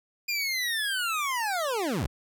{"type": "linear sweep", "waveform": "25% pulse", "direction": "down", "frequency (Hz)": [2434, 38.41], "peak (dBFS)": -23, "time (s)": [0.28, 2.07], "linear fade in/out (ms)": 10, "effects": []}